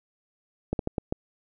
slowing click train, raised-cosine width 2 ms, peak -13 dBFS, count 5, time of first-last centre 0.73-1.124 s, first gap 62 ms, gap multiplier 1.32, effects none

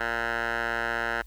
10% pulse tone with band-pass filter, 116.54 Hz, A#2, in tune, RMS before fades -29 dBFS, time 0-1.22 s, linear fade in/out 5 ms, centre 1400 Hz, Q 3, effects added 50 Hz sine -44 dBFS peak until 1.26 s + white hiss -61 dBFS RMS until 1.26 s

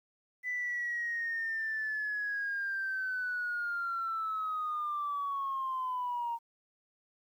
sine linear sweep, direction down, 2000 to 925 Hz, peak -31 dBFS, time 0.43-6.39 s, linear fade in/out 50 ms, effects tanh soft clip ceiling -27 dBFS + 11-bit

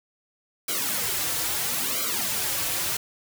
white noise with flanger, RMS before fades -27 dBFS, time 0.68-2.97 s, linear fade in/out 5 ms, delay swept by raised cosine 1.1 to 4.9 ms, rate 0.75 Hz, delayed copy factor -1, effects none

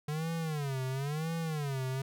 square tone with vibrato, 146.83 Hz, D3, in tune, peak -33 dBFS, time 0.08-2.02 s, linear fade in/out 5 ms, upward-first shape sine, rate 0.98 Hz, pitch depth 210 cents each way, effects none

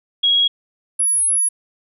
sine tone pair in turn, 3307 / 10499 Hz, G#7 / E9, -8 / -8 cents, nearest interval octave + minor sixth, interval 2000 cents, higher second, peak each -12 / -14 dBFS, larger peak first, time 0.23-0.48 / 0.99-1.49 s, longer second, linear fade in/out 10 ms, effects none

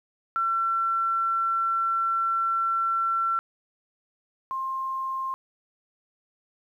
sine tone pair in turn, 1350 / 1059 Hz, E6 / C6, +41 / +21 cents, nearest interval major third, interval 420 cents, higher first, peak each -22 / -27 dBFS, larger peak first, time 0.36-3.39 / 4.51-5.34 s, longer first, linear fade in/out 0 ms, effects 10-bit

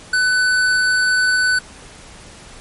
triangle tone with hard clipping, 1500 Hz, F#6, 23 cents sharp, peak -15 dBFS, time 0.13-1.59 s, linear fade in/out 5 ms, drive 18 dB, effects pink hiss -40 dBFS RMS until 2.6 s + MP3 48 kbps

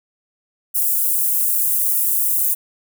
white high-pass noise, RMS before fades -18 dBFS, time 0.74-2.55 s, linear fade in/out 20 ms, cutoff 9700 Hz, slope 24 dB/octave, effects none

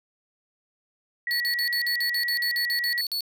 sine tone, 1924 Hz, B6, 46 cents flat, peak -25 dBFS, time 1.27-3.01 s, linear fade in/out 2 ms
45% pulse tone bursts, 4425 Hz, C#8, 4 cents flat, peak -25 dBFS, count 14, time 1.31-3.207 s, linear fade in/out 0 ms, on 90 ms, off 49 ms
effects none

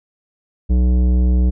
triangle tone with tanh clipping, 61.74 Hz, B1, in tune, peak -13 dBFS, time 0.69-1.51 s, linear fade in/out 20 ms, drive 17 dB, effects none

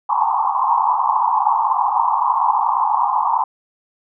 white band-pass noise, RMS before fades -17 dBFS, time 0.09-3.44 s, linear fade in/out 5 ms, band 800 to 1100 Hz, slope 96 dB/octave, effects none

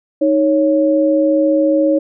sine tone pair together, 311.7 / 554 Hz, D#4 / C#5, +3 / -1 cents, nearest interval minor seventh, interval 996 cents, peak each -13 dBFS, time 0.21-1.99 s, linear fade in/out 10 ms, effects none

